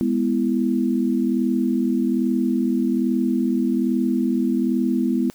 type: chord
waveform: sine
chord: E major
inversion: first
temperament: just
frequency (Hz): 206 / 247.2 / 329.6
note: G#3 / B3 / E4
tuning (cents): -14 / +2 / 0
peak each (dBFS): -23 / -20 / -24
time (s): 0.01-5.3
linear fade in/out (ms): 0
effects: white hiss -52 dBFS RMS until 5.34 s